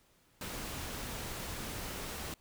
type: noise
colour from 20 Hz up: pink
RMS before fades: -41 dBFS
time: 0.41-2.34 s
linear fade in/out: 2 ms
effects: pink hiss -68 dBFS RMS until 2.4 s